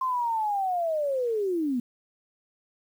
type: linear sweep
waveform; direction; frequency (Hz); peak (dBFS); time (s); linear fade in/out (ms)
sine; down; 1054 to 232.5; -24; 0.01-1.8; 5
effects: 9-bit